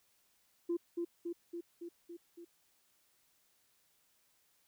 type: tone with echo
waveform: sine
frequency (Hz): 342.8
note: F4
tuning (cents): -32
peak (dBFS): -30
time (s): 0.69-0.77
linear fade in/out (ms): 10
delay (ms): 280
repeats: 6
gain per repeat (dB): -3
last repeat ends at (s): 2.45
effects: tanh soft clip ceiling -28 dBFS + white hiss -73 dBFS RMS until 4.67 s